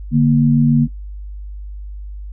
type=tone pair together; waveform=sine; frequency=148.2 / 235.3 Hz; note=D3 / A#3; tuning=+16 / +16 cents; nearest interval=minor sixth; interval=800 cents; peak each=-12 dBFS; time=0.11-0.88 s; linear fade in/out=50 ms; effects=noise-tail reverb RT60 0.1 s tail -17 dB re dry + added 50 Hz sine -27 dBFS peak until 2.32 s